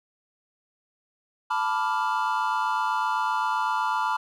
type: chord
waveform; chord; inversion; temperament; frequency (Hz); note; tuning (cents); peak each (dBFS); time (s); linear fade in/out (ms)
triangle; B half-diminished seventh; third; equal; 880 / 987.8 / 1174.7 / 1396.9; A5 / B5 / D6 / F6; 0 / 0 / 0 / 0; -26 / -25 / -29 / -29; 1.5-4.17; 10
effects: none